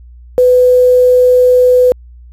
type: tone with quantisation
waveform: sine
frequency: 499.7 Hz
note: B4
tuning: 20 cents sharp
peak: -4 dBFS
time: 0.38-1.92 s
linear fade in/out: 0 ms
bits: 5
effects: added 60 Hz sine -33 dBFS peak until 2.32 s + resampled to 32000 Hz